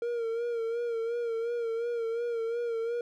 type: tone with vibrato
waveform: triangle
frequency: 464.9 Hz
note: A#4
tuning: 5 cents flat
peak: -27 dBFS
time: 0.02-3.01 s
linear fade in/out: 2 ms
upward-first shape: sine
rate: 2.8 Hz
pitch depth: 49 cents each way
effects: none